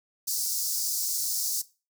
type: high-pass noise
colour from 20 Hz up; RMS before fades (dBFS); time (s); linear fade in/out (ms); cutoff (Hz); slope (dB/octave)
pink; -29; 0.27-1.62; 10; 4800; 48
effects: noise-tail reverb RT60 0.3 s tail -18 dB re dry